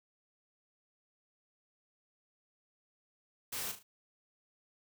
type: noise with echo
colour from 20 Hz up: white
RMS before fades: -39 dBFS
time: 3.52-3.72 s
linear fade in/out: 10 ms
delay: 37 ms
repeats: 3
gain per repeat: -8 dB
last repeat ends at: 3.831 s
effects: none